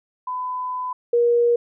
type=tone pair in turn; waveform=sine; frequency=1005 / 475.3 Hz; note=B5 / A#4; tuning=+30 / +34 cents; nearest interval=octave + minor second; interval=1296 cents; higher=first; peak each=-24 / -14 dBFS; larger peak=second; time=0.27-0.93 / 1.13-1.56 s; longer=first; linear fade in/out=5 ms; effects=none